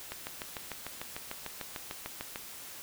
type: click train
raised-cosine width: 0.3 ms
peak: -21 dBFS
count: 16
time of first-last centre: 0.12-2.359 s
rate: 6.7 Hz
effects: white hiss -46 dBFS RMS until 2.82 s